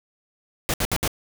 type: noise bursts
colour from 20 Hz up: pink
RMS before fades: -23 dBFS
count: 4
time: 0.69-1.077 s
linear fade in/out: 0 ms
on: 48 ms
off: 65 ms
effects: none